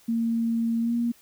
sine tone with pitch glide, 229.8 to 236.1 Hz, A#3 to A#3, -25 to +22 cents, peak -22 dBFS, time 0.08-1.12 s, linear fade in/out 10 ms, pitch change +47 cents, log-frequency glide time 0.8-0.94 s, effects white hiss -57 dBFS RMS until 1.21 s

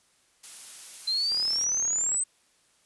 blue noise, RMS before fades -41 dBFS, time 0.43-1.65 s, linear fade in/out 10 ms
sine exponential sweep, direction up, 4064 to 8260 Hz, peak -24 dBFS, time 1.07-2.24 s, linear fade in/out 10 ms
click train, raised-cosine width 0.5 ms, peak -29 dBFS, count 32, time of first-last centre 1.32-2.144 s, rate 37.6 Hz
effects white hiss -65 dBFS RMS until 2.85 s + resampled to 24000 Hz

